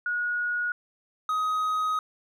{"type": "tone pair in turn", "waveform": ["sine", "triangle"], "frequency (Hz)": [1450, 1258.4], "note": ["F#6", "D#6"], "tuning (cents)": [-35, 19], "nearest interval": "major second", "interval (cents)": 246, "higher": "first", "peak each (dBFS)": [-25, -22], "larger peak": "second", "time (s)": [[0.06, 0.72], [1.29, 1.99]], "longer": "second", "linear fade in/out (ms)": 2, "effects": []}